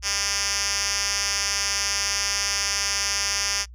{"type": "tone with band-pass filter", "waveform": "5% pulse", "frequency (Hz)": 200.8, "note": "G3", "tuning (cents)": 42, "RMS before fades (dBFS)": -25, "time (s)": [0.02, 3.66], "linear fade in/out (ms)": 50, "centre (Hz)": 5200, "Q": 2.4, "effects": ["noise-tail reverb RT60 0.1 s tail -24 dB re dry", "added 60 Hz sine -40 dBFS peak until 3.74 s"]}